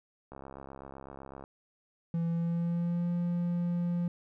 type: click train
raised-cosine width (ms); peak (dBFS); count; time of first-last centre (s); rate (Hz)
1; -31; 77; 0.32-1.439; 67.9
type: tone with pitch glide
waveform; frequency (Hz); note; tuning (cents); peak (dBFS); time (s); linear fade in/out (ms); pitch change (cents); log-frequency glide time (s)
triangle; 167.6 to 173.91; E3 to F3; +29 to -7; -26; 2.14-4.08; 2; +64; 2.28-3.1
effects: none